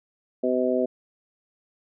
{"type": "harmonic tone", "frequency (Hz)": 127, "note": "B2", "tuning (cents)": 49, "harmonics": [2, 3, 4, 5], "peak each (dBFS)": [-26, -26, -26, -26], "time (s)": [0.43, 0.86], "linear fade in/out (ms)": 10, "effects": []}